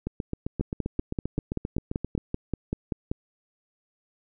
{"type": "two click trains", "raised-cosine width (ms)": 3, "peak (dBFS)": [-16, -14], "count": [17, 14], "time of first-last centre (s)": [[0.07, 2.178], [0.61, 3.115]], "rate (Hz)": [7.59, 5.19], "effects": []}